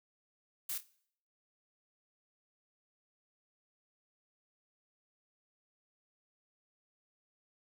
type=noise with echo; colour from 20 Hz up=blue; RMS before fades=-38 dBFS; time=0.69-0.78 s; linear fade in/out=5 ms; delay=27 ms; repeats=3; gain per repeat=-12 dB; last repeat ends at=0.861 s; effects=noise-tail reverb RT60 0.6 s tail -20 dB re dry